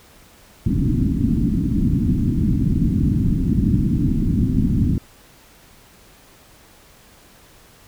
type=low-pass noise; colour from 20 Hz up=white; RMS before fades=-18 dBFS; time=0.66-4.98 s; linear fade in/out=2 ms; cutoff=280 Hz; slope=48 dB/octave; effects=pink hiss -49 dBFS RMS until 7.87 s